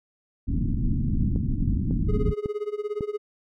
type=low-pass noise; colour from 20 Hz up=pink; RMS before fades=-24 dBFS; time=0.47-2.34 s; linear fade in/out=20 ms; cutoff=280 Hz; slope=48 dB/octave
type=click train; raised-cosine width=3 ms; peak=-16 dBFS; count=4; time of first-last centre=1.36-3.008 s; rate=1.82 Hz
type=tone with tremolo; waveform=triangle; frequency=417.9 Hz; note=G#4; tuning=11 cents sharp; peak=-22 dBFS; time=2.08-3.18 s; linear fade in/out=20 ms; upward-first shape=sine; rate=17 Hz; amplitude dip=90%
effects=none